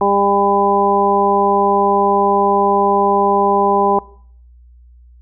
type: harmonic tone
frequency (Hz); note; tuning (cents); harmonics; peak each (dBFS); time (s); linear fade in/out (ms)
200; G3; +35; 1 / 2 / 3 / 4 / 5; -22 / -16 / -21 / -16 / -17; 0.01-3.99; 2
effects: noise-tail reverb RT60 0.6 s tail -22 dB re dry + added 60 Hz sine -41 dBFS peak until 5.21 s